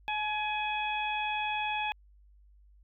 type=harmonic tone with a mistuned harmonic; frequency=840 Hz; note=G#5; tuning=19 cents sharp; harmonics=1 / 2 / 3 / 4; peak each=-32 / -41 / -34 / -40 dBFS; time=0.08-1.92 s; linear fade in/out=0 ms; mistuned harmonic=1; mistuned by=+22 cents; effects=added 50 Hz sine -56 dBFS peak until 2.83 s